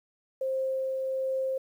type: tone with tremolo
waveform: sine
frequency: 528 Hz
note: C5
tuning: 16 cents sharp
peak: -26 dBFS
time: 0.41-1.58 s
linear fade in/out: 5 ms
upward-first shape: triangle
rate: 1.3 Hz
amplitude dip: 25%
effects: 10-bit